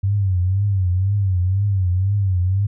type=tone with vibrato; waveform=sine; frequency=95.5 Hz; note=G2; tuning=45 cents flat; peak=-15 dBFS; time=0.03-2.67 s; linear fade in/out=10 ms; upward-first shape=triangle; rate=2 Hz; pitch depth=140 cents each way; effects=none